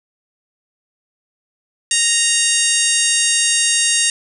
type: harmonic tone with a mistuned harmonic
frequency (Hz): 932.3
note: A#5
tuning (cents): 0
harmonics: 2 / 3 / 4 / 5 / 6 / 7 / 8 / 9 / 10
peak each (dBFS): -24 / -21 / -22 / -25 / -24 / -21 / -22 / -22 / -20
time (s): 1.91-4.1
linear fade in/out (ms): 2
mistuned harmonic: 9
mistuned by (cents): -17
effects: none